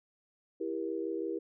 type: chord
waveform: sine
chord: E diminished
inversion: none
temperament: just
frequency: 329.6 / 395.6 / 474.7 Hz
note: E4 / G4 / Bb4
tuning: 0 / +16 / +31 cents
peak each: -36 / -37 / -38 dBFS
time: 0.6-1.39 s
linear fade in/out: 10 ms
effects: none